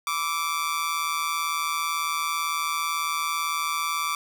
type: tone with amplitude modulation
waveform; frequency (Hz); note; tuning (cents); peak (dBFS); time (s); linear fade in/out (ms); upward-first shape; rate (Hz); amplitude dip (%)
sawtooth; 1165; D6; -14; -18; 0.07-4.15; 2; sine; 158; 70
effects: none